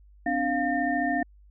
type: tone cluster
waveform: sine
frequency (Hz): 257.1 / 291.3 / 701 / 1811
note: C4 / D4 / F5 / A6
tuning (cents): -30 / -14 / +6 / +49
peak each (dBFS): -30 / -29 / -27 / -30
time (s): 0.26-1.23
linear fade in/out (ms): 5
effects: added 50 Hz sine -51 dBFS peak until 1.5 s